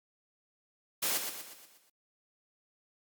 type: noise with echo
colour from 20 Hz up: white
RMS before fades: -31 dBFS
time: 1.02-1.18 s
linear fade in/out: 10 ms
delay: 120 ms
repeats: 6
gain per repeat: -6 dB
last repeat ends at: 1.9 s
effects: high-pass 200 Hz 12 dB/octave + Opus 48 kbps